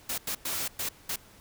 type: noise bursts at uneven times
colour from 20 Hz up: white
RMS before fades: -32 dBFS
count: 5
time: 0.09-0.18 / 0.27-0.35 / 0.45-0.68 / 0.79-0.89 / 1.09-1.16 s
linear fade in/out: 5 ms
effects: pink hiss -55 dBFS RMS until 1.4 s